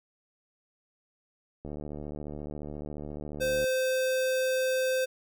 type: click train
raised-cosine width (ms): 2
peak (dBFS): -26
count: 149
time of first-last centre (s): 1.65-3.642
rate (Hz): 74.3
type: tone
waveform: square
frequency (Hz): 518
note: C5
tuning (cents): -17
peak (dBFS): -26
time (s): 3.4-5.06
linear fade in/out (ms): 20
effects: none